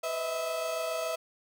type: tone cluster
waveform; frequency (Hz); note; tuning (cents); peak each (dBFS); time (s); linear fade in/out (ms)
35% pulse; 501 / 624 / 651; B4 / D#5 / E5; +25 / +5 / -22; -37 / -39 / -30; 0.03-1.16; 10
effects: none